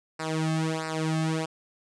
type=tone with flanger; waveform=sawtooth; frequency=159.1 Hz; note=D#3; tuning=39 cents sharp; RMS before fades=-28 dBFS; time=0.19-1.46 s; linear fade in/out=10 ms; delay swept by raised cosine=0.3 to 2.1 ms; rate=1.5 Hz; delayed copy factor=-0.95; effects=resampled to 22050 Hz + 10-bit